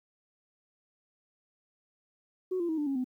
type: tone with pitch steps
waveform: sine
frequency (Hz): 370 / 343.2 / 318.4 / 295.4 / 274 / 254.2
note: F#4 / F4 / D#4 / D4 / C#4 / C4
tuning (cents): 0 / -30 / +40 / +10 / -20 / -50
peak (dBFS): -27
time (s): 2.51-3.044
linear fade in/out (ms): 10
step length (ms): 89
effects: tanh soft clip ceiling -24 dBFS + 11-bit